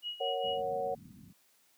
sine tone with tremolo, 2900 Hz, F#7, 35 cents flat, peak -34 dBFS, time 0.02-0.62 s, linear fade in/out 50 ms, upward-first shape sine, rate 4.8 Hz, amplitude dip 80%
sine chord, F# major, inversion first, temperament equal, 466.2 / 554.4 / 740 Hz, A#4 / C#5 / F#5, 0 / 0 / 0 cents, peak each -37 / -35 / -35 dBFS, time 0.2-0.95 s, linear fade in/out 10 ms
pink low-pass noise, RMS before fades -47 dBFS, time 0.43-1.33 s, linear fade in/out 20 ms, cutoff 260 Hz, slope 48 dB/octave
effects white hiss -68 dBFS RMS until 1.77 s + high-pass 150 Hz 12 dB/octave

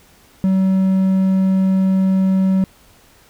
triangle tone, 190 Hz, F#3, 46 cents sharp, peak -10 dBFS, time 0.44-2.64 s, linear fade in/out 0 ms, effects pink hiss -50 dBFS RMS until 3.29 s

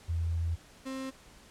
sine / 35% pulse tone pair in turn, 83.4 / 264.8 Hz, E2 / C4, +21 / +21 cents, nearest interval octave + minor sixth, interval 2000 cents, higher second, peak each -28 / -34 dBFS, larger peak first, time 0.08-0.56 / 0.85-1.11 s, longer first, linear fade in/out 20 ms, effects pink hiss -56 dBFS RMS until 1.5 s + low-pass 10000 Hz 12 dB/octave

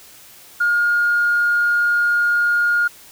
sine tone, 1423 Hz, F6, 32 cents sharp, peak -13 dBFS, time 0.6-2.88 s, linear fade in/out 10 ms, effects tanh soft clip ceiling -9 dBFS + white hiss -44 dBFS RMS until 3.11 s

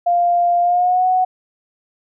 sine tone with pitch glide, 698.5 to 740 Hz, F5 to F#5, 0 to 0 cents, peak -12 dBFS, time 0.06-1.25 s, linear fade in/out 10 ms, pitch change +100 cents, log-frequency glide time 0.61-1.06 s, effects none

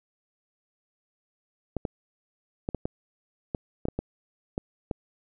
clicks, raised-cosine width 2 ms, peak -15 dBFS, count 11, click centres 1.767 / 1.852 / 2.689 / 2.747 / 2.855 / 3.548 / 3.854 / 3.885 / 3.99 / 4.579 / 4.912 s, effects none

